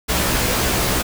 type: noise with comb filter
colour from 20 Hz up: pink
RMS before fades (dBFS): -19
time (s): 0.08-1.03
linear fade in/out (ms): 20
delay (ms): 16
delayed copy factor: +0.8
effects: none